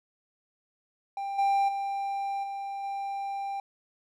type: tone with level steps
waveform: triangle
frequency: 792 Hz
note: G5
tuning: 18 cents sharp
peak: -29 / -20 / -27 / -31 / -29 dBFS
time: 1.17-3.6 s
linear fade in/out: 2 ms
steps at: 1.38 / 1.68 / 2.43 / 2.83 s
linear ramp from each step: 10 ms
effects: none